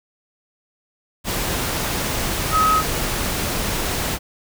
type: tone in noise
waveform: sine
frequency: 1272 Hz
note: D#6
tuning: 38 cents sharp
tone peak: -14 dBFS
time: 2.51-2.83 s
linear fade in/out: 50 ms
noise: pink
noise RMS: -23 dBFS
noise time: 1.24-4.19 s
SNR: +6 dB
effects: none